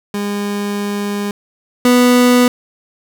30% pulse tone pair in turn, 203.9 / 246.7 Hz, G#3 / B3, -32 / -2 cents, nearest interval minor third, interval 330 cents, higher second, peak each -15 / -5 dBFS, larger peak second, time 0.14-1.31 / 1.85-2.48 s, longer first, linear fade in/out 2 ms, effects none

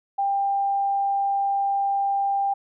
sine tone, 794 Hz, G5, 22 cents sharp, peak -20 dBFS, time 0.18-2.54 s, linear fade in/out 10 ms, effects none

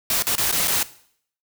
white noise with dropouts, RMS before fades -21 dBFS, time 0.1-0.83 s, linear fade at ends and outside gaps 2 ms, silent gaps 0.224-0.268 / 0.355-0.38 / 0.515-0.525 / 0.675-0.679 s, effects noise-tail reverb RT60 0.6 s tail -17 dB re dry

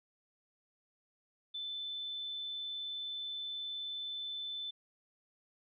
sine tone, 3521 Hz, A7, in tune, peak -38 dBFS, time 1.54-4.71 s, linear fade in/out 10 ms, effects none

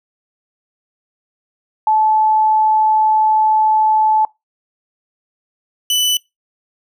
sine / sawtooth tone pair in turn, 867 / 2986 Hz, A5 / F#7, -26 / +15 cents, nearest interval octave + major sixth, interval 2141 cents, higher second, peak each -10 dBFS, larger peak neither, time 1.87-4.25 / 5.9-6.17 s, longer first, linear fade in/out 2 ms, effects noise-tail reverb RT60 0.2 s tail -23 dB re dry

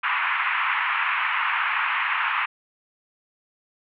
pink band-pass noise, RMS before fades -24 dBFS, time 0.03-2.46 s, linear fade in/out 10 ms, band 950 to 2700 Hz, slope 48 dB/octave, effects none

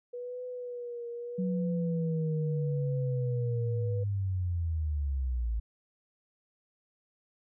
sine tone with vibrato, 486.1 Hz, B4, 28 cents flat, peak -36 dBFS, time 0.13-4.04 s, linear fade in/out 10 ms, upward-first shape triangle, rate 0.79 Hz, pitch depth 53 cents each way
sine linear sweep, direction down, 185.7 to 53.7 Hz, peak -28 dBFS, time 1.38-5.6 s, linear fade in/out 10 ms
effects none

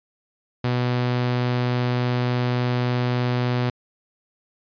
sawtooth tone, 123.47 Hz, B2, in tune, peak -16 dBFS, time 0.64-3.7 s, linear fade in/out 5 ms, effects resampled to 11025 Hz

